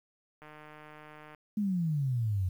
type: click train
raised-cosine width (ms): 0.5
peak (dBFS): -35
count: 142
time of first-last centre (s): 0.42-1.348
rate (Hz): 152
type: exponential sweep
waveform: sine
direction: down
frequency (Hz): 215.7 to 88.6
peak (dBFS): -27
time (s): 1.57-2.49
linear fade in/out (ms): 5
effects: 10-bit